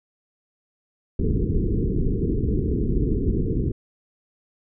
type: low-pass noise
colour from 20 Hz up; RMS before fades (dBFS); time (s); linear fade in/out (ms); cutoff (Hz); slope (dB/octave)
pink; -22; 1.19-3.72; 5; 450; 96
effects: none